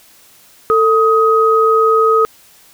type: tone pair together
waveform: sine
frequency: 445.7 / 1258.7 Hz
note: A4 / D#6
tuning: +22 / +20 cents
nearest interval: octave + tritone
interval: 1798 cents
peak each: -11 dBFS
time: 0.7-2.25 s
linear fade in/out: 0 ms
effects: white hiss -46 dBFS RMS until 2.73 s